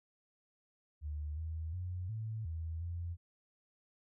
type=tone with pitch steps; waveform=sine; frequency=74.9 / 80.3 / 90.3 / 110.2 / 81.5 / 85.8 Hz; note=D2 / E2 / F#2 / A2 / E2 / F2; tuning=+35 / -45 / -42 / +3 / -19 / -30 cents; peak=-37 dBFS; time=1.01-3.17 s; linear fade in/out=50 ms; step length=360 ms; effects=none